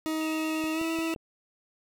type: tone with pitch glide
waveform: 40% pulse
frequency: 315.4 to 326.3 Hz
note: D#4 to E4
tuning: +24 to -18 cents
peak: -27 dBFS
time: 0.06-1.14 s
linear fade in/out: 0 ms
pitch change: +58 cents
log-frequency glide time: 0.73-0.81 s
type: tone with vibrato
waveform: triangle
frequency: 2653 Hz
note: E7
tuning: 10 cents sharp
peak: -37 dBFS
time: 0.21-1.15 s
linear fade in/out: 0 ms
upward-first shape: square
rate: 8.7 Hz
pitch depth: 49 cents each way
type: click train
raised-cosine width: 2 ms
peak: -30 dBFS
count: 4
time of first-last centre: 0.64-1.162 s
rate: 5.75 Hz
effects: none